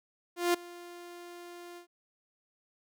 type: tone with ADSR envelope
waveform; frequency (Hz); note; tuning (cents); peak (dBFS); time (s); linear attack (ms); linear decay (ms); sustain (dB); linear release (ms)
sawtooth; 349.2; F4; 0; -19; 0.36-1.87; 180; 8; -22; 100
effects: none